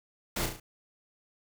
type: noise with echo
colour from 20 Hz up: pink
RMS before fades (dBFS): -32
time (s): 0.36-0.46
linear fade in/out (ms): 5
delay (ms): 35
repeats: 4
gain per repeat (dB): -5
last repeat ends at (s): 0.6
effects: none